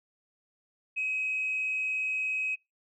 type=tone with frequency modulation; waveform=sine; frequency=2540 Hz; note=D#7; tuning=35 cents sharp; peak=-27 dBFS; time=0.96-2.56 s; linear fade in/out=20 ms; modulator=117 Hz; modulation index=0.34; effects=noise-tail reverb RT60 0.2 s tail -25 dB re dry + tanh soft clip ceiling -23 dBFS